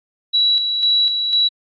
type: tone with tremolo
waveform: sine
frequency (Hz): 3914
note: B7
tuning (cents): -16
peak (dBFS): -12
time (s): 0.33-1.49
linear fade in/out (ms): 20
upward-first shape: square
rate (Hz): 2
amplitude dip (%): 45
effects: AAC 48 kbps